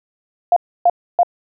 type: tone bursts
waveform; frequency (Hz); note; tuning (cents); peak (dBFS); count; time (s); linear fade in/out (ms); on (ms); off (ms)
sine; 701; F5; +6; -8; 3; 0.52-1.232; 2; 44; 290
effects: none